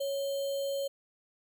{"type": "tone with sample-and-hold", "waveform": "sine", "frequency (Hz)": 554.4, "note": "C#5", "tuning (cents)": 0, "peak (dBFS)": -30, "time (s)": [0, 0.88], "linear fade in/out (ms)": 10, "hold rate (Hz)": 3675, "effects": []}